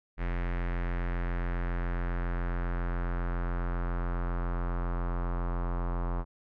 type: tone with low-pass filter sweep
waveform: square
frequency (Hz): 43.65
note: F1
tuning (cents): 0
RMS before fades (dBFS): -31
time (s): 0.17-6.25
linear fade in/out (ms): 50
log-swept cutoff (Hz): 2000 to 1100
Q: 2.5
effects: none